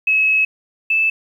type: tone pair in turn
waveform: sine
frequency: 2575 / 2629 Hz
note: E7 / E7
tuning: -41 / -5 cents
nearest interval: unison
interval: 36 cents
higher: second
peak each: -12 / -13 dBFS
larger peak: first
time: 0.07-0.45 / 0.9-1.1 s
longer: first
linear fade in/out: 5 ms
effects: 8-bit